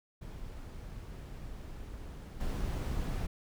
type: noise with level steps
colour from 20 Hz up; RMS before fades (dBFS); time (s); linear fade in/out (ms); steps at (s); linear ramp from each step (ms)
brown; -44 / -34; 0.21-3.27; 10; 2.4; 10
effects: none